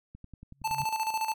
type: click train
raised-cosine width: 5 ms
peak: -33 dBFS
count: 8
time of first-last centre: 0.15-0.804 s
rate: 10.7 Hz
type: tone with exponential growth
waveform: sine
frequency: 138.59 Hz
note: C#3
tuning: in tune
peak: -33 dBFS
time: 0.52-0.84 s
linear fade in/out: 5 ms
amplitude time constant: 68 ms
type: tone with tremolo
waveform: square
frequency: 880 Hz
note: A5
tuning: in tune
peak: -27 dBFS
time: 0.64-1.34 s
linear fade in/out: 10 ms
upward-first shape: square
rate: 14 Hz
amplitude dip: 60%
effects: none